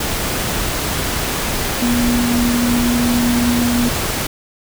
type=tone in noise; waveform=sine; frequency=240.7 Hz; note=B3; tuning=44 cents flat; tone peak=-14 dBFS; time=1.82-3.89 s; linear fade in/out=5 ms; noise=pink; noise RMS=-20 dBFS; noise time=0-4.27 s; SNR=+3 dB; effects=none